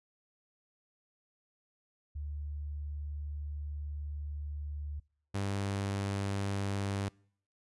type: tone pair in turn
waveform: sine / sawtooth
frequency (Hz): 73.42 / 99.17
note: D2 / G2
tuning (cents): 0 / +21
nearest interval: perfect fourth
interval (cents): 521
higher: second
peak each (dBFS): -36 / -28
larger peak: second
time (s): 2.15-5 / 5.34-7.09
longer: first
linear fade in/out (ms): 10
effects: noise-tail reverb RT60 0.6 s tail -26 dB re dry + resampled to 24000 Hz